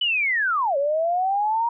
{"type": "linear two-way sweep", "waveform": "sine", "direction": "down then up", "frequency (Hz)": [3012, 546, 948], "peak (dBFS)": -19, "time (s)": [0.01, 1.69], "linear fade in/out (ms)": 5, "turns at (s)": 0.77, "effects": []}